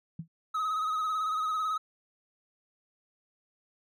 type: tone with exponential decay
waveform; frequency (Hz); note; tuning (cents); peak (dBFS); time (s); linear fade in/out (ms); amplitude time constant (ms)
sine; 163.7; E3; -12; -31; 0.19-0.28; 5; 19
type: tone with vibrato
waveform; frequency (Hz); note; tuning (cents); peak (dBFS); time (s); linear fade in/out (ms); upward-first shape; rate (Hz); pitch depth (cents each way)
triangle; 1269; D#6; +34; -26; 0.54-1.78; 10; sine; 18; 42
effects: none